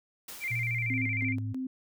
white noise with exponential decay, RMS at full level -41 dBFS, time 0.28-1.25 s, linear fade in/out 5 ms, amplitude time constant 210 ms
sine tone with vibrato, 2217 Hz, C#7, in tune, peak -30 dBFS, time 0.4-1.36 s, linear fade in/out 50 ms, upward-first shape square, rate 13 Hz, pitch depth 94 cents each way
sine tone with pitch glide, 117.8 to 106.78 Hz, A#2 to G#2, +19 to +49 cents, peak -31 dBFS, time 0.5-1.54 s, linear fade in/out 20 ms, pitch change -170 cents, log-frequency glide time 0.79-1.15 s
sine tone with tremolo, 260 Hz, C4, 11 cents flat, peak -31 dBFS, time 0.9-1.67 s, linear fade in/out 5 ms, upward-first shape square, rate 3.1 Hz, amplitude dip 65%
effects none

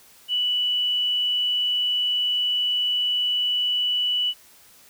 sine tone, 2960 Hz, F#7, in tune, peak -20 dBFS, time 0.28-4.34 s, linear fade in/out 50 ms, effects white hiss -52 dBFS RMS until 4.89 s

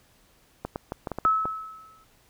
clicks, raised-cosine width 1 ms, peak -16 dBFS, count 8, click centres 0.65 / 0.759 / 0.921 / 1.072 / 1.117 / 1.186 / 1.253 / 1.455 s
sine tone with exponential decay, 1297 Hz, E6, 28 cents flat, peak -16 dBFS, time 1.25-2.04 s, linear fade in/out 0 ms, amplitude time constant 170 ms
effects pink hiss -61 dBFS RMS until 2.29 s

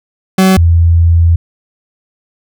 40% pulse / sine tone pair in turn, 188.8 / 84.1 Hz, F#3 / E2, +35 / +35 cents, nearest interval octave + major second, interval 1400 cents, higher first, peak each -4 dBFS, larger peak neither, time 0.38-0.57 / 0.57-1.36 s, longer second, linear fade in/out 5 ms, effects none

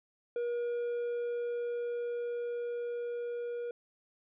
triangle tone with level ramp, 477.9 Hz, A#4, 43 cents sharp, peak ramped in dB -29 to -33 dBFS, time 0.36-3.71 s, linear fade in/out 2 ms, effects resampled to 8000 Hz

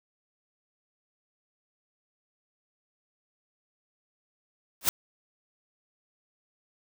white noise with exponential growth, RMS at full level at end -17 dBFS, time 4.81-4.89 s, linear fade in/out 1 ms, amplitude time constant 16 ms, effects none

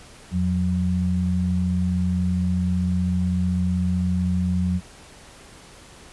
sine tone pair together, 85.5 / 181.17 Hz, F2 / F#3, -36 / -36 cents, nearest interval octave + minor second, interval 1300 cents, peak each -23 / -21 dBFS, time 0.31-4.81 s, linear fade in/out 50 ms, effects pink hiss -46 dBFS RMS until 6.12 s + resampled to 24000 Hz

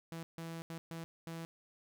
sawtooth tone bursts at uneven times, 165.1 Hz, E3, 3 cents sharp, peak -38 dBFS, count 5, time 0.12-0.23 / 0.38-0.62 / 0.7-0.78 / 0.91-1.04 / 1.27-1.45 s, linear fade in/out 0 ms, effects none

